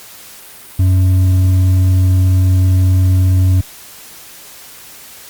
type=tone with hard clipping; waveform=sine; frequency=92.5 Hz; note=F#2; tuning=in tune; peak=-9 dBFS; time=0.79-3.61 s; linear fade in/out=5 ms; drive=4 dB; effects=white hiss -36 dBFS RMS until 5.29 s + Opus 48 kbps